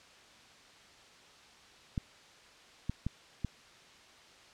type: clicks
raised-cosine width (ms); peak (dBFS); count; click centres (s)
5; -20; 4; 1.978 / 2.896 / 3.066 / 3.447
effects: white hiss -57 dBFS RMS until 4.53 s + low-pass 5000 Hz 12 dB/octave